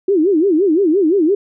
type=tone with vibrato; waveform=sine; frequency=352 Hz; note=F4; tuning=14 cents sharp; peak=-10 dBFS; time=0.08-1.35 s; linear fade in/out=5 ms; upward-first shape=sine; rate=5.8 Hz; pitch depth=260 cents each way; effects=none